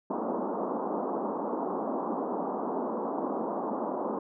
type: band-pass noise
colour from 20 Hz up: pink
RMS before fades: -32 dBFS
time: 0.1-4.19 s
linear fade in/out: 5 ms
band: 210 to 1100 Hz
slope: 48 dB/octave
effects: none